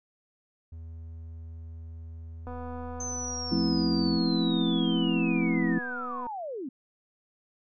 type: tone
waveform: triangle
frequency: 81.6 Hz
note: E2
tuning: 17 cents flat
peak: -37 dBFS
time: 0.72-4.18 s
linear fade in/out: 5 ms
type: click train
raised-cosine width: 1 ms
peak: -28 dBFS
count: 939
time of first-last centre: 2.47-6.268 s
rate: 247 Hz
type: linear sweep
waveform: sine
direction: down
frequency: 6272 to 235.5 Hz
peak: -33 dBFS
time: 3-6.69 s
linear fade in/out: 5 ms
type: chord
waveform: sine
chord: F major seventh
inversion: none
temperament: equal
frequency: 174.61 / 220 / 261.6 / 329.6 Hz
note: F3 / A3 / C4 / E4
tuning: 0 / 0 / 0 / 0 cents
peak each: -29 dBFS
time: 3.51-5.79 s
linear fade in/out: 10 ms
effects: none